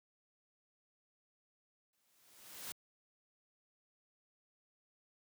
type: noise with exponential growth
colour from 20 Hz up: white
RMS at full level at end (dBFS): -43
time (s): 1.93-2.72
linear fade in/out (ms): 2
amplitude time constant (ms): 170
effects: high-pass 80 Hz 12 dB/octave